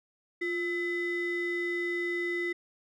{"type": "ring-modulated tone", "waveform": "triangle", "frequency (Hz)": 830, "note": "G#5", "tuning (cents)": -1, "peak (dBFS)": -24, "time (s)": [0.41, 2.53], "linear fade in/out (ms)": 10, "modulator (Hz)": 1180, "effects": []}